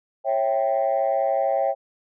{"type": "chord", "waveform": "sine", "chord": "C# diminished", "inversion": "none", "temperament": "equal with one note detuned", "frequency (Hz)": [548, 659.3, 784], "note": ["C#5", "E5", "G5"], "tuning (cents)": [-20, 0, 0], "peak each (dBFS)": [-22, -23, -23], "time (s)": [0.24, 1.75], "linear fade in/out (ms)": 50, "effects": ["tanh soft clip ceiling -13 dBFS"]}